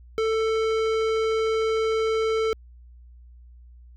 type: tone with tanh clipping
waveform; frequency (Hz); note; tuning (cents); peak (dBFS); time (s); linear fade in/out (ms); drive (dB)
sine; 443.4; A4; +13; -23; 0.18-2.53; 0; 18
effects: added 60 Hz sine -45 dBFS peak until 3.96 s